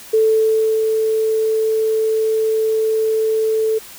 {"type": "tone with ADSR envelope", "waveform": "sine", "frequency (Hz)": 440, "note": "A4", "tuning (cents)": 0, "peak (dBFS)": -10, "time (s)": [0.13, 3.79], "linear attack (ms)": 10, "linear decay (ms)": 660, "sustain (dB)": -4, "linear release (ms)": 14, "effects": ["white hiss -38 dBFS RMS until 3.98 s"]}